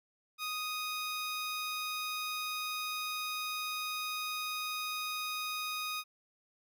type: tone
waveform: 15% pulse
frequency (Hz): 1244.5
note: D#6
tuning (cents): 0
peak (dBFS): -29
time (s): 0.38-6.04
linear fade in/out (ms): 50
effects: none